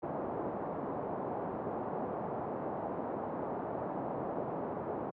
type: low-pass noise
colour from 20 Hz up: white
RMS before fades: -37 dBFS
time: 0.02-5.11 s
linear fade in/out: 20 ms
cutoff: 850 Hz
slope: 24 dB/octave
effects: high-pass 150 Hz 12 dB/octave